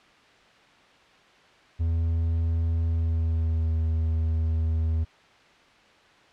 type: tone with pitch glide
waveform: triangle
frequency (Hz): 82.41 to 80.48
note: E2 to E2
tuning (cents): 0 to -41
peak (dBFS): -20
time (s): 1.79-5.05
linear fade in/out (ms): 20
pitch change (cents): -41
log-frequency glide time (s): 2.87-3.74
effects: white hiss -55 dBFS RMS until 6.32 s + low-pass 3000 Hz 12 dB/octave